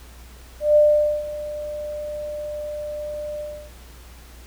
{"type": "tone with ADSR envelope", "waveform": "sine", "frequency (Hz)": 597, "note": "D5", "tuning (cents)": 28, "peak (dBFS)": -10, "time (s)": [0.6, 3.71], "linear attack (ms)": 160, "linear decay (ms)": 470, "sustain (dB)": -17, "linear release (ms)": 310, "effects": ["added 60 Hz sine -42 dBFS peak until 4.46 s", "pink hiss -48 dBFS RMS until 4.46 s"]}